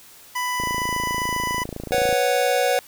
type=tone; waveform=25% pulse; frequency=993 Hz; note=B5; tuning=9 cents sharp; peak=-19 dBFS; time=0.35-1.64 s; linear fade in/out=10 ms
type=click train; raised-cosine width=2 ms; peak=-17 dBFS; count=43; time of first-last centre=0.6-2.127 s; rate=27.5 Hz
type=chord; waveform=square; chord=B suspended second; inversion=none; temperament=equal; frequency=493.9 / 554.4 / 740 Hz; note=B4 / C#5 / F#5; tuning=0 / 0 / 0 cents; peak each=-23 dBFS; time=1.92-2.79 s; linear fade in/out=0 ms
effects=white hiss -47 dBFS RMS until 2.87 s